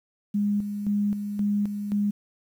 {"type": "tone with tremolo", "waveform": "sine", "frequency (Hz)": 205.1, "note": "G#3", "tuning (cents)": -21, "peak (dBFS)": -21, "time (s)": [0.34, 2.11], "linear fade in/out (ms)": 10, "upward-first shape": "square", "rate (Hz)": 1.9, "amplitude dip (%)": 55, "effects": ["9-bit"]}